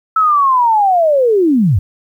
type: linear sweep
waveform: sine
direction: down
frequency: 1318.5 to 78.7 Hz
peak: -8 dBFS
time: 0.16-1.79 s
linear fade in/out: 5 ms
effects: 8-bit